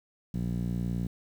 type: tone with low-pass filter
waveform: 5% pulse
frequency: 59.5 Hz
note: A#1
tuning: 36 cents sharp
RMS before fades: -31 dBFS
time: 0.34-1.07 s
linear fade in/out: 5 ms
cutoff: 170 Hz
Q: 2.3
effects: 9-bit